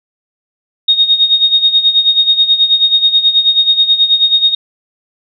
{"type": "tone with tremolo", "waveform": "sine", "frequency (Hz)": 3721, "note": "A#7", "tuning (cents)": -4, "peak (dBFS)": -4, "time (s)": [0.88, 4.55], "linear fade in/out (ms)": 5, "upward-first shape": "sine", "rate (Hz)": 9.3, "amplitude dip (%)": 75, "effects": []}